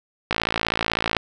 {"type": "click train", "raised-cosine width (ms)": 0.3, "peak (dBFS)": -4, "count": 49, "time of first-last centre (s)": [0.31, 1.167], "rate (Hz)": 56, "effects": []}